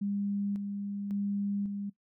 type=tone with tremolo; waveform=sine; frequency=201.4 Hz; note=G3; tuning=47 cents sharp; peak=-29 dBFS; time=0.01-1.9 s; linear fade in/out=10 ms; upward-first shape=square; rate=0.91 Hz; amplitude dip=40%; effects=noise-tail reverb RT60 0.1 s tail -18 dB re dry